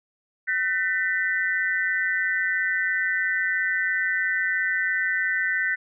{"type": "tone cluster", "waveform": "sine", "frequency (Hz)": [1521, 1795, 1978], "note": ["F#6", "A6", "B6"], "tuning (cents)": [47, 34, 2], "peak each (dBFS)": -26, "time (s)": [0.47, 5.76], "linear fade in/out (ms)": 20, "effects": []}